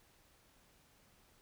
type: silence
effects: pink hiss -68 dBFS RMS until 1.41 s